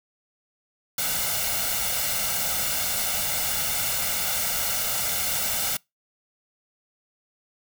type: noise with comb filter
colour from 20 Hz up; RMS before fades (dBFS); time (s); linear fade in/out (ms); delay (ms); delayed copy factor
white; -26; 0.98-5.77; 5; 1.4; +0.7
effects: noise-tail reverb RT60 0.2 s tail -25 dB re dry